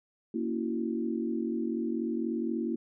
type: chord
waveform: sine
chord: F# dominant seventh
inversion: first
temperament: equal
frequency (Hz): 233.1 / 277.2 / 329.6 / 370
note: A#3 / C#4 / E4 / F#4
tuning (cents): 0 / 0 / 0 / 0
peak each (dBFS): -32 / -38 / -33 / -38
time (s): 0.34-2.76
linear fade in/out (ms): 5
effects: none